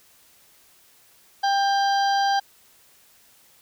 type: harmonic tone with a mistuned harmonic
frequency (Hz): 794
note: G5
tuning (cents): +22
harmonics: 1 / 2 / 4 / 5 / 6 / 7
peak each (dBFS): -19 / -28 / -33 / -39 / -32 / -41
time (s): 1.43-2.4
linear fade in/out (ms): 10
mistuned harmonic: 7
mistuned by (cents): +79
effects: white hiss -56 dBFS RMS until 3.61 s